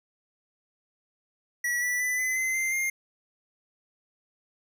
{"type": "tone with pitch steps", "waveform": "square", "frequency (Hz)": [1935, 1964.3, 1994, 2024, 2055, 2086, 2117], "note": ["B6", "B6", "B6", "B6", "C7", "C7", "C7"], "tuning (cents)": [-36, -10, 16, 42, -32, -6, 20], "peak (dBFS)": -26, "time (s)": [1.64, 2.9], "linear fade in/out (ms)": 5, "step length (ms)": 180, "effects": []}